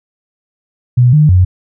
sine tone with pitch steps, 123.5 / 151.5 / 91.4 Hz, B2 / D#3 / F#2, 0 / -46 / -21 cents, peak -4 dBFS, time 0.97-1.45 s, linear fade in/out 10 ms, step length 160 ms, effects none

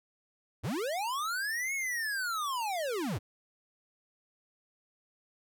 square linear two-way sweep, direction up then down, 71.8 to 2217 to 71.8 Hz, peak -32 dBFS, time 0.63-3.19 s, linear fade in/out 20 ms, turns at 1.74 s, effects none

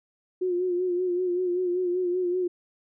sine tone with vibrato, 359.9 Hz, F#4, 48 cents flat, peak -23 dBFS, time 0.41-2.48 s, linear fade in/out 10 ms, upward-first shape sine, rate 5.2 Hz, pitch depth 47 cents each way, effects none

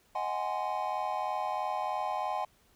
triangle chord, Ab dominant seventh, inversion second, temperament just, 623 / 747.5 / 830.6 / 1038.3 Hz, Eb5 / Gb5 / Ab5 / C6, +2 / +17 / 0 / -14 cents, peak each -37 / -33 / -33 / -35 dBFS, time 0.15-2.45 s, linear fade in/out 5 ms, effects pink hiss -66 dBFS RMS until 2.75 s

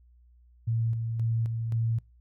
sine tone with tremolo, 114.2 Hz, A#2, 35 cents flat, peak -24 dBFS, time 0.67-1.99 s, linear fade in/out 10 ms, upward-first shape square, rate 1.9 Hz, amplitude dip 40%, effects noise-tail reverb RT60 0.3 s tail -25 dB re dry + added 60 Hz sine -55 dBFS peak until 2.2 s

